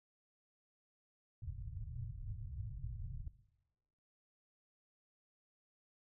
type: low-pass noise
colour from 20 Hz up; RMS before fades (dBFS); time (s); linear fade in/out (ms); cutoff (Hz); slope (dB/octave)
white; -45; 1.42-3.28; 2; 130; 48
effects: noise-tail reverb RT60 1.0 s tail -17 dB re dry